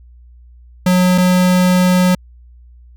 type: tone pair in turn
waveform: square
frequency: 181.8 / 181.8 Hz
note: F#3 / F#3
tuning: -30 / -30 cents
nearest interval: unison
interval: 0 cents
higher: neither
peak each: -10 dBFS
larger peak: neither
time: 0.86-1.18 / 1.18-2.15 s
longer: second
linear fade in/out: 5 ms
effects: added 60 Hz sine -39 dBFS peak until 2.96 s